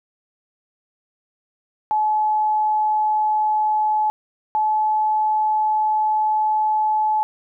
sine tone pair in turn, 856 / 859.6 Hz, A5 / A5, -48 / -41 cents, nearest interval unison, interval 7 cents, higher second, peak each -16 dBFS, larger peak neither, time 1.91-4.1 / 4.55-7.23 s, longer second, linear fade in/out 0 ms, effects none

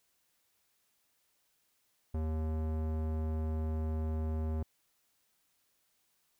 square tone with low-pass filter, 78.7 Hz, D#2, 20 cents sharp, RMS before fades -34 dBFS, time 2.14-4.63 s, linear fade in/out 5 ms, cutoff 750 Hz, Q 0.65, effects white hiss -75 dBFS RMS until 6.39 s

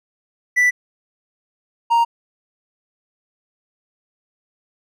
triangle tone pair in turn, 1975.5 / 932.3 Hz, B6 / A#5, 0 / 0 cents, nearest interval octave + minor second, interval 1300 cents, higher first, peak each -10 dBFS, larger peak neither, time 0.56-0.71 / 1.9-2.05 s, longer neither, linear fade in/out 20 ms, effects none

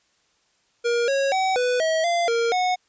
square tone with pitch steps, 473.3 / 549 / 759 / 495.6 / 641 / 689 / 464.9 / 732 Hz, A#4 / C#5 / F#5 / B4 / E5 / F5 / A#4 / F#5, +26 / -17 / +44 / +6 / -49 / -24 / -5 / -19 cents, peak -20 dBFS, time 0.84-2.76 s, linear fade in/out 20 ms, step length 240 ms, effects white hiss -65 dBFS RMS until 2.88 s + resampled to 16000 Hz

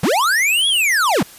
square linear two-way sweep, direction up then down, 120 to 3389 to 120 Hz, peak -14 dBFS, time 0.03-1.23 s, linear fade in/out 5 ms, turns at 0.68 s, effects white hiss -41 dBFS RMS until 1.38 s + resampled to 32000 Hz

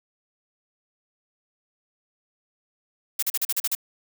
blue noise bursts, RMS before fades -24 dBFS, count 8, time 3.19-3.751 s, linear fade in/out 5 ms, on 36 ms, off 39 ms, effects none

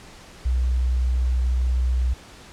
sine tone, 62.5 Hz, B1, 21 cents sharp, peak -18 dBFS, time 0.45-2.14 s, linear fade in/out 10 ms, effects pink hiss -45 dBFS RMS until 2.52 s + low-pass 8000 Hz 12 dB/octave

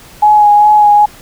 sine tone with vibrato, 836 Hz, G#5, 11 cents sharp, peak -3 dBFS, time 0.22-1.06 s, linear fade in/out 10 ms, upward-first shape sine, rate 2.5 Hz, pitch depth 20 cents each way, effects pink hiss -37 dBFS RMS until 1.21 s

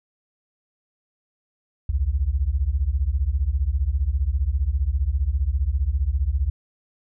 sine beating tone pair, 60.8 / 75.8 Hz, B1 / D#2, -26 / -45 cents, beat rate 15 Hz, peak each -22 dBFS, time 1.89-6.5 s, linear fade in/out 5 ms, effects none

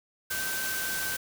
sine tone in noise, 1546 Hz, G6, 24 cents flat, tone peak -33 dBFS, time 0.3-1.17 s, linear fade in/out 10 ms, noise white, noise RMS -33 dBFS, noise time 0.3-1.17 s, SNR -3 dB, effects none

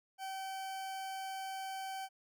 40% pulse tone, 769 Hz, G5, 33 cents flat, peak -39 dBFS, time 0.18-2.09 s, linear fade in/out 50 ms, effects none

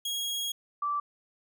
sawtooth / sine tone pair in turn, 3295 / 1165 Hz, G#7 / D6, -14 / -14 cents, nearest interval octave + tritone, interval 1800 cents, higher first, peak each -27 dBFS, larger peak neither, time 0.05-0.52 / 0.82-1 s, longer first, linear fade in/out 5 ms, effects none

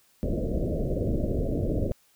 pink low-pass noise, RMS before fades -27 dBFS, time 0.23-1.92 s, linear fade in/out 0 ms, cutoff 640 Hz, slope 96 dB/octave, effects white hiss -63 dBFS RMS until 2.15 s

